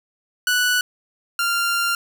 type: tone pair in turn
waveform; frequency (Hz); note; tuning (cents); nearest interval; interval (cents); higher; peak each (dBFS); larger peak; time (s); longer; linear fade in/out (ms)
sawtooth; 1480 / 1390.3; F#6 / F6; 0 / -8; minor second; 108; first; -13 / -15; first; 0.47-0.81 / 1.39-1.95; second; 2
effects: none